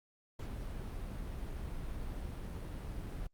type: noise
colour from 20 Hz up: brown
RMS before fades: -41 dBFS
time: 0.39-3.27 s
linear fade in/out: 5 ms
effects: Opus 48 kbps